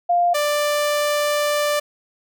sine / sawtooth tone pair in turn, 700 / 589.8 Hz, F5 / D5, +4 / +7 cents, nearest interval minor third, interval 297 cents, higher first, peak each -14 dBFS, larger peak neither, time 0.09-0.34 / 0.34-1.8 s, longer second, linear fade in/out 10 ms, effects none

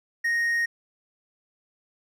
triangle tone, 1864.7 Hz, A#6, in tune, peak -20 dBFS, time 0.24-0.66 s, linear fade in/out 10 ms, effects none

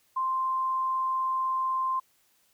sine tone, 1046 Hz, C6, 1 cent flat, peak -25 dBFS, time 0.16-2 s, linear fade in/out 10 ms, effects white hiss -67 dBFS RMS until 2.53 s

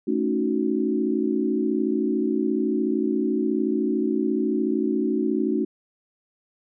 sine chord, D# half-diminished seventh, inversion second, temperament equal, 220 / 277.2 / 311.1 / 370 Hz, A3 / C#4 / D#4 / F#4, 0 / 0 / 0 / 0 cents, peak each -26 dBFS, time 0.07-5.65 s, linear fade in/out 10 ms, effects none

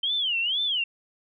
sine tone with vibrato, 3090 Hz, G7, 26 cents flat, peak -23 dBFS, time 0.03-0.84 s, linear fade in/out 5 ms, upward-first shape sine, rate 2.1 Hz, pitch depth 240 cents each way, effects none

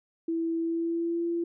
sine tone with pitch glide, 330 to 339.9 Hz, E4 to F4, +2 to -47 cents, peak -26 dBFS, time 0.28-1.44 s, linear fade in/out 5 ms, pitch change +51 cents, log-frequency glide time 0.58-1.25 s, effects none

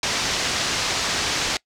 white low-pass noise, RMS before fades -24 dBFS, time 0.03-1.57 s, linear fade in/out 2 ms, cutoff 6200 Hz, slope 24 dB/octave, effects noise-tail reverb RT60 0.1 s tail -23 dB re dry

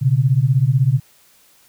sine beating tone pair, 123.47 / 139.47 Hz, B2 / C#3, 0 / +11 cents, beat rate 16 Hz, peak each -15 dBFS, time 0.01-1 s, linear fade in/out 20 ms, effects white hiss -53 dBFS RMS until 1.68 s

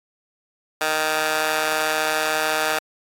15% pulse tone with high-pass filter, 155.56 Hz, D#3, in tune, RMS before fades -22 dBFS, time 0.81-2.79 s, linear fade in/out 2 ms, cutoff 910 Hz, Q 1.4, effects AAC 64 kbps

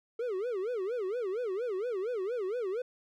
triangle tone with vibrato, 430 Hz, A4, 40 cents flat, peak -29 dBFS, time 0.19-2.82 s, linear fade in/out 5 ms, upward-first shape sine, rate 4.3 Hz, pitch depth 270 cents each way, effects none

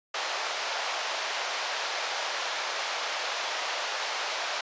pink band-pass noise, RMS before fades -32 dBFS, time 0.14-4.61 s, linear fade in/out 5 ms, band 600 to 5900 Hz, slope 24 dB/octave, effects resampled to 16000 Hz

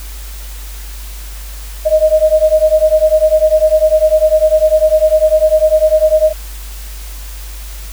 sine beating tone pair, 618 / 628 Hz, D#5 / D#5, -12 / +16 cents, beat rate 10 Hz, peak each -10 dBFS, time 1.85-6.33 s, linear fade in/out 20 ms, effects added 50 Hz sine -25 dBFS peak until 7.92 s + white hiss -34 dBFS RMS until 7.92 s

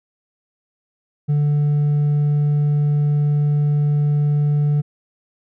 sine tone with hard clipping, 146.83 Hz, D3, in tune, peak -15 dBFS, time 1.28-4.82 s, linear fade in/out 20 ms, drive 2 dB, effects none

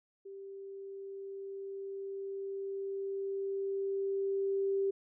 sine tone with level ramp, 392 Hz, G4, in tune, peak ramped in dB -44 to -28 dBFS, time 0.25-4.91 s, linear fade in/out 10 ms, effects none

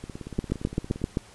two click trains, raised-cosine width 3 ms, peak -11 / -23 dBFS, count 7 / 18, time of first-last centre 0.39-1.171 / 0.04-1.017 s, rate 7.68 / 17.4 Hz, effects pink hiss -51 dBFS RMS until 1.34 s + resampled to 24000 Hz

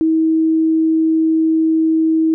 sine tone, 320.5 Hz, E4, 49 cents flat, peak -11 dBFS, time 0.01-2.34 s, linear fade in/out 0 ms, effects none

